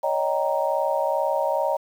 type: chord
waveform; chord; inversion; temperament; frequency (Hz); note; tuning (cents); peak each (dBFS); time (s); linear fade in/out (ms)
sine; Eb dominant seventh; third; just; 560 / 622.3 / 777.8 / 933.4; Db5 / Eb5 / G5 / Bb5; +18 / 0 / -14 / +2; -25 / -25 / -29 / -26; 0.03-1.77; 10
effects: 8-bit